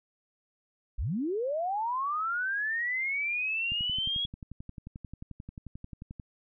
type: linear sweep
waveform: sine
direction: up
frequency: 33.83 to 3351 Hz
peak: -28 dBFS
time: 0.98-4.26 s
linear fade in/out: 10 ms
type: click train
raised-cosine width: 5 ms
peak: -29 dBFS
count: 29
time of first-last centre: 3.72-6.198 s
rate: 11.3 Hz
effects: none